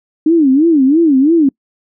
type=tone with vibrato; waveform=sine; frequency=297 Hz; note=D4; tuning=20 cents sharp; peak=-6 dBFS; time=0.26-1.49 s; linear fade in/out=5 ms; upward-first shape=sine; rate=3 Hz; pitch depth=230 cents each way; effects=noise-tail reverb RT60 0.1 s tail -26 dB re dry